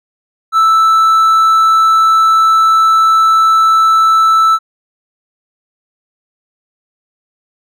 triangle tone, 1318.5 Hz, E6, in tune, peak -4 dBFS, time 0.52-4.59 s, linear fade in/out 50 ms, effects none

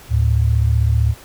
sine tone pair together, 74.39 / 110 Hz, D2 / A2, +23 / 0 cents, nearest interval perfect fifth, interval 677 cents, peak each -15 dBFS, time 0.09-1.15 s, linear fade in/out 50 ms, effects pink hiss -42 dBFS RMS until 1.24 s

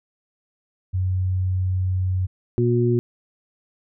sine tone, 92.7 Hz, F#2, 4 cents sharp, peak -19 dBFS, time 0.93-2.27 s, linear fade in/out 20 ms
harmonic tone, 120 Hz, B2, 49 cents flat, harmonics 1 / 2 / 3, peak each -19 / -24 / -20 dBFS, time 2.58-2.99 s, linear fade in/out 0 ms
effects none

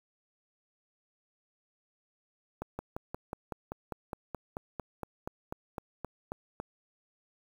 slowing click train, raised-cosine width 1 ms, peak -22 dBFS, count 19, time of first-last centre 2.62-6.6 s, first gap 170 ms, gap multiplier 1.03, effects 8-bit

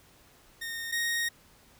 sawtooth tone pair in turn, 1842 / 1865.6 Hz, A#6 / A#6, -21 / +1 cents, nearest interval unison, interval 22 cents, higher second, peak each -31 / -24 dBFS, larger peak second, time 0.61-0.92 / 0.92-1.29 s, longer second, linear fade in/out 10 ms, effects pink hiss -59 dBFS RMS until 1.79 s

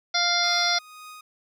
harmonic tone, 699 Hz, F5, 1 cent sharp, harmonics 1 / 2 / 3 / 5 / 6 / 7 / 8, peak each -28 / -28 / -28 / -28 / -28 / -28 / -28 dBFS, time 0.14-0.79 s, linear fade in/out 10 ms
sawtooth tone with tremolo, 1244.5 Hz, D#6, in tune, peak -36 dBFS, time 0.43-1.21 s, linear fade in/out 5 ms, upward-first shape triangle, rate 1.9 Hz, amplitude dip 60%
effects none

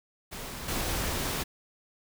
pink noise with level steps, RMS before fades -39 / -31 dBFS, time 0.31-1.44 s, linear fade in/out 20 ms, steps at 0.68 s, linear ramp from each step 5 ms, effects none

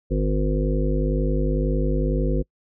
harmonic tone, 51 Hz, G#1, 31 cents flat, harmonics 1 / 3 / 5 / 7 / 9 / 10, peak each -21 / -26 / -28 / -29 / -31 / -31 dBFS, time 0.1-2.43 s, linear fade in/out 20 ms, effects noise-tail reverb RT60 0.1 s tail -26 dB re dry

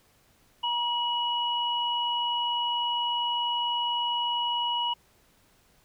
sine tone pair together, 952.2 / 2920 Hz, A#5 / F#7, +37 / -24 cents, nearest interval octave + perfect fifth, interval 1939 cents, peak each -28 dBFS, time 0.63-4.94 s, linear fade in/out 10 ms, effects pink hiss -63 dBFS RMS until 5.84 s

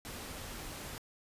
pink noise, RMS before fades -44 dBFS, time 0.05-0.98 s, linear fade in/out 0 ms, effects resampled to 32000 Hz

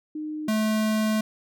sine / square tone pair in turn, 306.2 / 216.5 Hz, D#4 / A3, -28 / -28 cents, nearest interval tritone, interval 600 cents, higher first, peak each -29 / -22 dBFS, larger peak second, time 0.15-0.48 / 0.48-1.21 s, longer second, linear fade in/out 5 ms, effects none

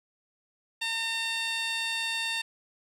15% pulse tone with band-pass filter, 909 Hz, A#5, 44 cents flat, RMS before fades -31 dBFS, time 0.81-2.42 s, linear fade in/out 10 ms, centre 4000 Hz, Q 0.99, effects none

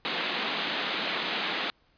white band-pass noise, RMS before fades -31 dBFS, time 0.05-1.7 s, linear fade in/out 0 ms, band 170 to 4100 Hz, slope 48 dB/octave, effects pink hiss -66 dBFS RMS until 1.97 s + resampled to 11025 Hz

